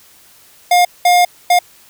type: tone bursts at uneven times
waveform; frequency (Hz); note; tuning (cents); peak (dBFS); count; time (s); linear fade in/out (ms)
square; 711; F5; +31; -8; 3; 0.71-0.85 / 1.05-1.25 / 1.5-1.59; 5
effects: white hiss -46 dBFS RMS until 1.89 s